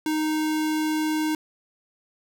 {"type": "tone", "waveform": "square", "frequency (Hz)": 310.1, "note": "D#4", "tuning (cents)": -6, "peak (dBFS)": -23, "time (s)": [0.06, 1.35], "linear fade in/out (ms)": 2, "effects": []}